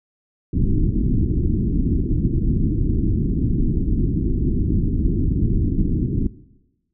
pink low-pass noise, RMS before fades -19 dBFS, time 0.53-6.27 s, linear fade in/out 5 ms, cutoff 340 Hz, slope 48 dB/octave, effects noise-tail reverb RT60 1.0 s tail -18 dB re dry

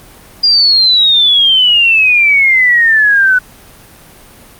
sine exponential sweep, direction down, 4856 to 1483 Hz, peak -5 dBFS, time 0.43-3.39 s, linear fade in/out 10 ms, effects pink hiss -38 dBFS RMS until 4.59 s + Opus 32 kbps

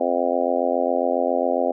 harmonic tone, 87.31 Hz, F2, in tune, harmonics 3 / 4 / 5 / 6 / 7 / 8 / 9, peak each -27 / -29 / -29 / -24 / -24 / -26 / -29 dBFS, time 0-1.72 s, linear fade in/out 10 ms, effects none

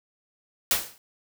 white noise with exponential decay, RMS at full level -19 dBFS, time 0.71-0.98 s, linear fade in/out 1 ms, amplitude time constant 58 ms, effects none

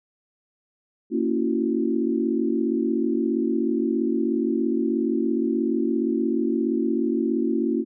sine chord, F# dominant seventh, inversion first, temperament just, 231.2 / 277.5 / 333 / 370 Hz, A#3 / C#4 / E4 / F#4, -14 / +2 / +18 / 0 cents, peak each -25 / -26 / -25 / -28 dBFS, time 1.1-7.85 s, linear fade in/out 50 ms, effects none

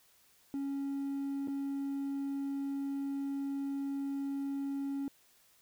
triangle tone with dropouts, 277.2 Hz, C#4, in tune, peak -31 dBFS, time 0.54-5.08 s, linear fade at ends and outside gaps 1 ms, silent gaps 1.474-1.482 s, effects tanh soft clip ceiling -27 dBFS + white hiss -66 dBFS RMS until 5.61 s

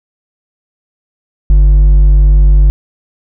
sine tone with hard clipping, 49 Hz, G1, in tune, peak -4 dBFS, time 1.5-2.7 s, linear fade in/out 0 ms, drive 4 dB, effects none

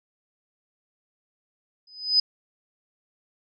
sine tone with exponential growth, 5010 Hz, D#8, 11 cents sharp, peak -13 dBFS, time 1.87-2.2 s, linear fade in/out 5 ms, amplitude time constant 71 ms, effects none

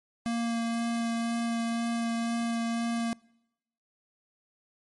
square tone with vibrato, 231.9 Hz, A#3, 9 cents flat, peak -28 dBFS, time 0.26-3.13 s, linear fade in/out 0 ms, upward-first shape sine, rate 2 Hz, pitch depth 9 cents each way, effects noise-tail reverb RT60 0.9 s tail -26 dB re dry + MP3 48 kbps

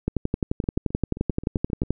two click trains, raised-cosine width 3 ms, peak -23 / -9 dBFS, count 10 / 22, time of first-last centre 0.64-1.834 / 0.08-1.906 s, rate 7.54 / 11.5 Hz, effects none

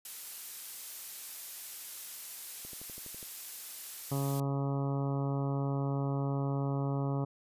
blue noise, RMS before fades -42 dBFS, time 0.05-4.4 s, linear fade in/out 2 ms
click train, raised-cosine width 2 ms, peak -37 dBFS, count 8, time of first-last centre 2.65-3.229 s, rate 12.1 Hz
harmonic tone, 138.7 Hz, C#3, 1 cent sharp, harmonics 1 / 2 / 3 / 4 / 5 / 6 / 7 / 8 / 9, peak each -31 / -37 / -41 / -43 / -45 / -47 / -48 / -49 / -50 dBFS, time 4.11-7.25 s, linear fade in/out 10 ms
effects resampled to 32000 Hz

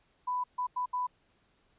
sine tone bursts at uneven times, 995 Hz, B5, 13 cents sharp, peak -29 dBFS, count 4, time 0.27-0.44 / 0.58-0.67 / 0.76-0.86 / 0.93-1.07 s, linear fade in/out 10 ms, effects pink hiss -70 dBFS RMS until 1.78 s + resampled to 8000 Hz

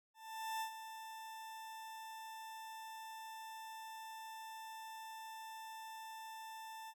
40% pulse tone with ADSR envelope, 887 Hz, A5, 14 cents sharp, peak -37 dBFS, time 0.14-6.94 s, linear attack 470 ms, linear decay 91 ms, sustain -10 dB, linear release 50 ms, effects none

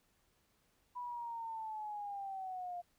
sine linear sweep, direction down, 987.8 to 698 Hz, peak -40 dBFS, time 0.95-2.82 s, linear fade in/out 20 ms, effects pink hiss -75 dBFS RMS until 2.98 s

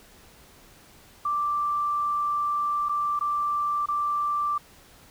sine tone with dropouts, 1174.7 Hz, D6, in tune, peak -23 dBFS, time 1.25-4.58 s, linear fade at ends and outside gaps 5 ms, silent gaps 2.887-2.893 / 3.192-3.209 / 3.859-3.885 s, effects pink hiss -53 dBFS RMS until 5.1 s

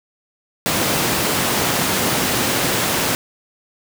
pink high-pass noise, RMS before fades -19 dBFS, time 0.66-3.15 s, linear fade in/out 0 ms, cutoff 140 Hz, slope 12 dB/octave, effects none

